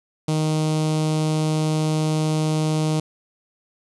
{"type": "tone with notch filter", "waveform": "sawtooth", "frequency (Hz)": 155.56, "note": "D#3", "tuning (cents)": 0, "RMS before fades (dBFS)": -21, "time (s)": [0.28, 3], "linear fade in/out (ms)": 5, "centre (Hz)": 1700, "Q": 0.89, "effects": ["resampled to 24000 Hz", "8-bit"]}